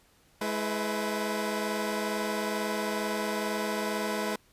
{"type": "tone cluster", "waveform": "15% pulse", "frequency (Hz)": [211.6, 328.5, 498.8], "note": ["G#3", "E4", "B4"], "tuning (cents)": [33, -6, 17], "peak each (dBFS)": [-25, -30, -28], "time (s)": [0.41, 4.36], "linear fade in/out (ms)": 5, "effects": ["pink hiss -63 dBFS RMS until 4.52 s", "resampled to 32000 Hz"]}